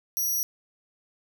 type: tone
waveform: 10% pulse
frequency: 5790 Hz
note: F#8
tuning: 38 cents flat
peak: -19 dBFS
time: 0.17-0.43 s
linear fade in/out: 0 ms
effects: none